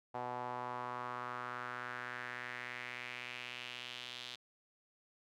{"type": "tone with band-pass filter sweep", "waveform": "sawtooth", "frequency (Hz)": 123.47, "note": "B2", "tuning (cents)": 0, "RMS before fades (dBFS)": -44, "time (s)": [0.14, 4.36], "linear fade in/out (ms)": 10, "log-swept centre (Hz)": [810, 3600], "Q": 3, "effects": []}